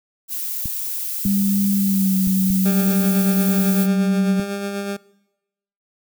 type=noise; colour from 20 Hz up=violet; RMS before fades=-26 dBFS; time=0.28-3.88 s; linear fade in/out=50 ms
type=clicks; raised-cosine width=5 ms; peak=-16 dBFS; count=4; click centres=0.657 / 1.26 / 2.273 / 2.503 s
type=tone with pitch glide; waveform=sine; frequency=198.7 to 190.17 Hz; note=G3 to F#3; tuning=+24 to +48 cents; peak=-16 dBFS; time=1.25-4.4 s; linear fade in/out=2 ms; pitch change=-76 cents; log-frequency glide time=1.77-2.18 s
type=tone with tremolo; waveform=20% pulse; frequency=200 Hz; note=G3; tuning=35 cents sharp; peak=-18 dBFS; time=2.65-4.97 s; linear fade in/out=10 ms; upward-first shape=sine; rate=8.1 Hz; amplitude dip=35%
effects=noise-tail reverb RT60 0.9 s tail -21 dB re dry